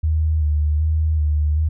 sine tone with vibrato, 76.8 Hz, D#2, 22 cents flat, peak -15 dBFS, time 0.03-1.69 s, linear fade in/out 10 ms, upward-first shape square, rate 1.3 Hz, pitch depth 36 cents each way, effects none

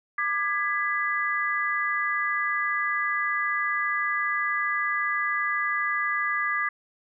sine chord, G# diminished, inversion second, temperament just, 1196.1 / 1661.2 / 1993.5 Hz, D6 / G#6 / B6, +31 / 0 / +16 cents, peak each -28 dBFS, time 0.18-6.69 s, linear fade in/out 5 ms, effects none

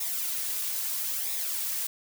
blue noise with flanger, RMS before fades -31 dBFS, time 0-1.87 s, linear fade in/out 5 ms, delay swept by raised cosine 0.66 to 3.76 ms, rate 0.76 Hz, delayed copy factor -0.6, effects none

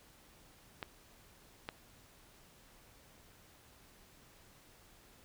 clicks, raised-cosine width 0.3 ms, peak -23 dBFS, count 2, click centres 0.828 / 1.689 s, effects pink hiss -62 dBFS RMS until 5.24 s

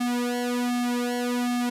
sawtooth tone with flanger, 243.9 Hz, B3, 21 cents flat, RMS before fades -26 dBFS, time 0-1.7 s, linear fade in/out 10 ms, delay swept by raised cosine 2 to 3.3 ms, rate 1.3 Hz, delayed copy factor -1, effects resampled to 32000 Hz

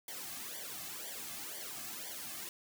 white noise with flanger, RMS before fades -44 dBFS, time 0.08-2.49 s, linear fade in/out 2 ms, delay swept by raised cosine 0.75 to 2.15 ms, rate 2 Hz, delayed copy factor -0.9, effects none

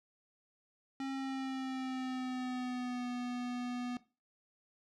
square tone with pitch glide, 269.7 to 245.9 Hz, C#4 to B3, -47 to -7 cents, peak -37 dBFS, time 1-3.97 s, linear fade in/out 2 ms, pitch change -160 cents, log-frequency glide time 1.11-3.07 s, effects noise-tail reverb RT60 0.3 s tail -17 dB re dry + low-pass 5000 Hz 12 dB/octave

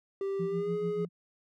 triangle tone with pitch glide, 392 to 417.7 Hz, G4 to G#4, 0 to +10 cents, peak -28 dBFS, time 0.21-1.05 s, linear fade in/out 2 ms, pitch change +110 cents, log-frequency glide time 0.47-0.74 s
sine tone with tremolo, 172.2 Hz, F3, 24 cents flat, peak -31 dBFS, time 0.39-1.09 s, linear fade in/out 10 ms, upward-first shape sine, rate 6.8 Hz, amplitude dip 90%
effects none

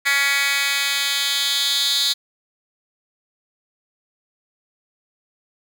10% pulse tone with high-pass filter sweep, 280 Hz, C#4, 18 cents sharp, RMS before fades -20 dBFS, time 0.05-2.14 s, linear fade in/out 20 ms, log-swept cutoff 2100 to 3800 Hz, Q 3.8, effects none

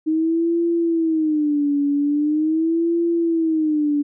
sine tone with vibrato, 311.1 Hz, D#4, in tune, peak -16 dBFS, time 0.06-4.03 s, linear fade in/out 20 ms, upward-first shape sine, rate 0.42 Hz, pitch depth 150 cents each way, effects none

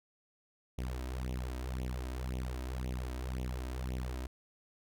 sawtooth tone with flanger, 63.2 Hz, B1, 41 cents sharp, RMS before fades -38 dBFS, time 0.78-4.27 s, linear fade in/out 5 ms, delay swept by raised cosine 0.31 to 3.21 ms, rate 1.9 Hz, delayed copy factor +0.8, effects none

